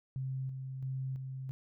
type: tone with tremolo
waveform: sine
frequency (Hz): 132.1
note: C3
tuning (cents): +17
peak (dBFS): -34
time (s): 0.16-1.51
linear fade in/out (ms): 0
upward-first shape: square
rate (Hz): 1.5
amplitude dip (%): 40
effects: none